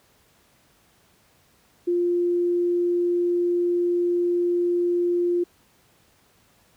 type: tone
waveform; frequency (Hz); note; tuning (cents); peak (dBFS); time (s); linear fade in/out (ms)
sine; 350; F4; +4; -19; 1.87-5.44; 10
effects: pink hiss -60 dBFS RMS until 6.76 s + high-pass 60 Hz 12 dB/octave